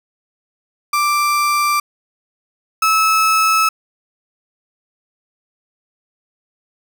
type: tone pair in turn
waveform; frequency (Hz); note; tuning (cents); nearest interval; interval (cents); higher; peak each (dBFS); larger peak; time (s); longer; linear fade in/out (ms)
35% pulse; 1177 / 1300.1; D6 / E6; +3 / -24; major second; 173; second; -12 / -10; second; 0.93-1.8 / 2.82-3.69; neither; 5
effects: none